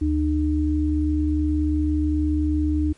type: tone pair together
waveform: sine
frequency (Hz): 75.5 / 303.8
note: D2 / D#4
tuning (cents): +48 / -41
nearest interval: 2 octaves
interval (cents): 2411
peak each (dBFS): -21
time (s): 0.01-2.93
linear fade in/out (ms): 10
effects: pink hiss -56 dBFS RMS until 2.97 s + MP3 48 kbps